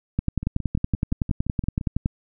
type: two click trains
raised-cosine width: 5 ms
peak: -17 / -9 dBFS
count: 9 / 21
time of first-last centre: 0.43-1.812 / 0.19-2.059 s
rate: 5.79 / 10.7 Hz
effects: none